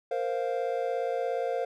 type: chord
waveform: triangle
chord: Bb suspended second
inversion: none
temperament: equal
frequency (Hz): 466.2 / 523.3 / 698.5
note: Bb4 / C5 / F5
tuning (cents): 0 / 0 / 0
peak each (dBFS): -30 / -29 / -31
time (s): 0.11-1.65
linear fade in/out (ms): 5
effects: none